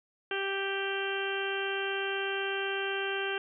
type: harmonic tone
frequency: 392 Hz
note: G4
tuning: in tune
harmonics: 1 / 2 / 3 / 4 / 5 / 6 / 7 / 8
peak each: -34 / -40 / -43 / -35 / -45 / -43 / -39 / -40 dBFS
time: 0.31-3.38 s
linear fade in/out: 2 ms
effects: none